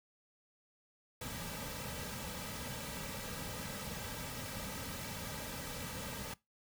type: noise with comb filter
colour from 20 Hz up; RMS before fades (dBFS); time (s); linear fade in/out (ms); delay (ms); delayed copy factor
pink; -43; 1.21-6.34; 5; 2.8; -0.65
effects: noise-tail reverb RT60 0.2 s tail -21 dB re dry